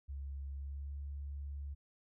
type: tone with pitch glide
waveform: sine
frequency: 69.2 to 70.78 Hz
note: C#2 to C#2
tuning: -2 to +37 cents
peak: -40 dBFS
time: 0.08-1.75 s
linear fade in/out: 20 ms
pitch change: +39 cents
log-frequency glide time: 0.55-0.94 s
effects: none